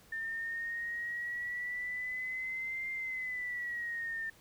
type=exponential two-way sweep; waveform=sine; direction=up then down; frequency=1796 to 2100 to 1796 Hz; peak=-35 dBFS; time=0.12-4.3 s; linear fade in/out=5 ms; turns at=2.91 s; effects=pink hiss -61 dBFS RMS until 4.4 s